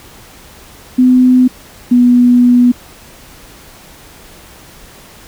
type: tone pair in turn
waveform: sine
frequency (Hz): 253.1 / 245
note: B3 / B3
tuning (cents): +43 / -14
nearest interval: minor second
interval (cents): 57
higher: first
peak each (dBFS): -4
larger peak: neither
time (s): 0.98-1.48 / 1.91-2.72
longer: second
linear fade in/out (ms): 10
effects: pink hiss -38 dBFS RMS until 5.27 s